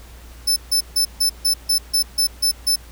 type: tone bursts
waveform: sawtooth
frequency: 5274 Hz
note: E8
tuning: in tune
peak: -12 dBFS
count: 10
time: 0.47-2.76 s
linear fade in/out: 10 ms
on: 94 ms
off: 150 ms
effects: added 59 Hz sine -39 dBFS peak until 2.91 s + pink hiss -46 dBFS RMS until 2.91 s